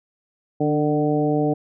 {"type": "harmonic tone with a mistuned harmonic", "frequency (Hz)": 150, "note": "D3", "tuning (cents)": 37, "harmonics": [1, 2, 3, 4, 5], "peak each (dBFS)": [-24, -21, -23, -27, -27], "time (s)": [0.6, 1.54], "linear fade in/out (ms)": 10, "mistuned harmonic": 2, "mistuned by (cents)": -23, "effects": []}